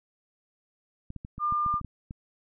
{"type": "clicks", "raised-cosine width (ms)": 5, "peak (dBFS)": -26, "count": 10, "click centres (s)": [1.104, 1.163, 1.249, 1.381, 1.524, 1.663, 1.741, 1.813, 1.847, 2.109]}
{"type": "tone", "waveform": "sine", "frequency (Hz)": 1200, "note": "D6", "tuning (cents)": 37, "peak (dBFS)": -24, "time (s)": [1.39, 1.81], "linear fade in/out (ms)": 50}
{"effects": []}